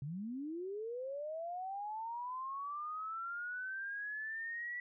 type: linear sweep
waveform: sine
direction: up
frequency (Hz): 130.81 to 1958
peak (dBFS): -39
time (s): 0.02-4.8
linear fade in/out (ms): 2
effects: none